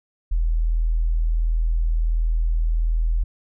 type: tone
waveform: sine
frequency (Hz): 40.71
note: E1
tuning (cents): -21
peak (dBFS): -17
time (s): 0.31-3.24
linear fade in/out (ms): 10
effects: none